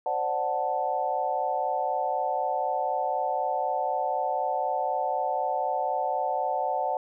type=chord; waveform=sine; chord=D dominant seventh; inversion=third; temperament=equal; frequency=523.3 / 587.3 / 740 / 880 Hz; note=C5 / D5 / F#5 / A5; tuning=0 / 0 / 0 / 0 cents; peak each=-33 / -32 / -28 / -30 dBFS; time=0.06-6.97 s; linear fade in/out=2 ms; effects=none